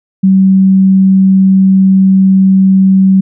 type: tone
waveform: sine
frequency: 191.1 Hz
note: G3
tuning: 44 cents flat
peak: -3 dBFS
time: 0.23-3.21 s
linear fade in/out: 10 ms
effects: none